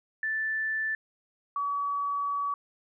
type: tone pair in turn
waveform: sine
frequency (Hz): 1760 / 1137.5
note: A6 / C#6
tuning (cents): 0 / +44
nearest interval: minor sixth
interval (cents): 756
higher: first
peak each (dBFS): -27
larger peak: neither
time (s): 0.23-0.95 / 1.56-2.54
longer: second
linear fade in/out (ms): 2
effects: none